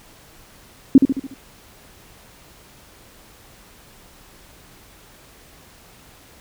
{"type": "tone with echo", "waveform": "sine", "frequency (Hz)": 269.4, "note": "C#4", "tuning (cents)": -49, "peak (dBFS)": -3, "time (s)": [0.95, 0.98], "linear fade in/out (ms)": 2, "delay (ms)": 72, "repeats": 5, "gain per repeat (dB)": -6, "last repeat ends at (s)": 1.34, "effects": ["pink hiss -48 dBFS RMS until 6.4 s"]}